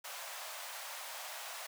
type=high-pass noise; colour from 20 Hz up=pink; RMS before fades=-45 dBFS; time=0.04-1.67 s; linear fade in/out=10 ms; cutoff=590 Hz; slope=48 dB/octave; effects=none